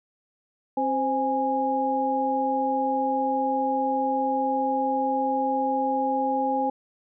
sine tone cluster, 266.8 / 522 / 825 Hz, C4 / C5 / G#5, +34 / -4 / -12 cents, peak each -28 / -28 / -24 dBFS, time 0.77-6.7 s, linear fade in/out 5 ms, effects none

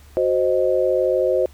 sine chord, C diminished, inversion second, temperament equal, 370 / 523.3 / 622.3 Hz, Gb4 / C5 / Eb5, 0 / 0 / 0 cents, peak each -21 / -18 / -22 dBFS, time 0.17-1.46 s, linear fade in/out 0 ms, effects added 72 Hz sine -44 dBFS peak until 1.53 s + pink hiss -52 dBFS RMS until 1.53 s

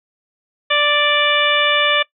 harmonic tone, 587.3 Hz, D5, in tune, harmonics 1 / 2 / 3 / 4 / 5 / 6, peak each -20 / -20 / -20 / -20 / -20 / -20 dBFS, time 0.7-2.03 s, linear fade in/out 10 ms, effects noise-tail reverb RT60 0.1 s tail -21 dB re dry

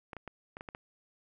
clicks, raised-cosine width 0.5 ms, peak -27 dBFS, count 7, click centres 0.132 / 0.167 / 0.277 / 0.569 / 0.609 / 0.688 / 0.749 s, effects none

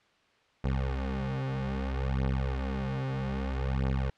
20% pulse beating tone pair, 66 / 66.62 Hz, C2 / C2, +16 / +32 cents, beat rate 0.62 Hz, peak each -27 dBFS, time 0.64-4.1 s, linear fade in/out 5 ms, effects white hiss -65 dBFS RMS until 4.17 s + low-pass 3000 Hz 12 dB/octave

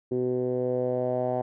10% pulse tone with low-pass filter sweep, 125.4 Hz, B2, 27 cents sharp, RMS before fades -27 dBFS, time 0.11-1.42 s, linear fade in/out 10 ms, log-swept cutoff 360 to 720 Hz, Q 3.8, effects none

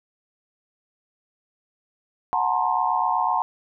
sine tone cluster, 735 / 872 / 940 / 1056 Hz, F#5 / A5 / A#5 / C6, -12 / -16 / +14 / +16 cents, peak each -25 dBFS, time 2.33-3.42 s, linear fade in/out 0 ms, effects none

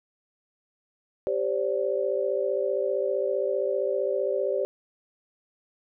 sine chord, G suspended fourth, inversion none, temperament equal with one note detuned, 392 / 523.3 / 578.6 Hz, G4 / C5 / D5, 0 / 0 / -26 cents, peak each -28 dBFS, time 1.27-4.65 s, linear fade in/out 0 ms, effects none

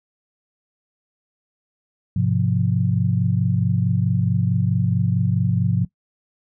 sine chord, F minor, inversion first, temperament equal with one note detuned, 103.83 / 128.42 / 174.61 Hz, Ab2 / C3 / F3, 0 / -32 / 0 cents, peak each -21 dBFS, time 2.16-5.85 s, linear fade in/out 5 ms, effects noise-tail reverb RT60 0.1 s tail -19 dB re dry

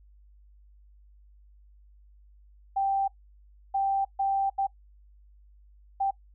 sine tone bursts at uneven times, 784 Hz, G5, in tune, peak -23 dBFS, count 5, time 2.76-3.08 / 3.74-4.05 / 4.19-4.5 / 4.58-4.67 / 6-6.11 s, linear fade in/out 10 ms, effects noise-tail reverb RT60 0.1 s tail -20 dB re dry + added 50 Hz sine -53 dBFS peak until 6.34 s

